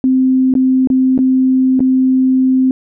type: tone with dropouts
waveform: sine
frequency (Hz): 259.9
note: C4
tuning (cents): -11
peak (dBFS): -8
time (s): 0.04-2.71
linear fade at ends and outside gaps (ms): 1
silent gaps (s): 0.539-0.552 / 0.873-0.901 / 1.178-1.189 / 1.794-1.804
effects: none